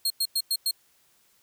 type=tone bursts; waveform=sawtooth; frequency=4247 Hz; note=C8; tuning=25 cents sharp; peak=-20 dBFS; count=5; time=0.05-0.711 s; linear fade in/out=5 ms; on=53 ms; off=99 ms; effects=white hiss -64 dBFS RMS until 1.42 s